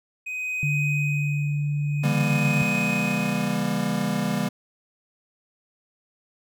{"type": "tone with tremolo", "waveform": "triangle", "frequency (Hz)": 2508, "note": "D#7", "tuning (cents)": 13, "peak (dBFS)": -23, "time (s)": [0.26, 3.56], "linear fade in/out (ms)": 10, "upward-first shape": "sine", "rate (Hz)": 0.51, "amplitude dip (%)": 90}
{"type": "tone", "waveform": "sine", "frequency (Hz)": 146.2, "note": "D3", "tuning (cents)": -7, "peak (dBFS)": -22, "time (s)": [0.63, 2.62], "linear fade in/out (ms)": 0}
{"type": "chord", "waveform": "square", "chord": "C# diminished seventh", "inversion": "none", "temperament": "just", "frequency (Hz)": [138.59, 166.31, 199.57, 239.5], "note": ["C#3", "E3", "G3", "Bb3"], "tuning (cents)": [0, 16, 31, 47], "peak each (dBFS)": [-33, -30, -27, -29], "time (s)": [2.03, 4.49], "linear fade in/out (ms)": 10}
{"effects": []}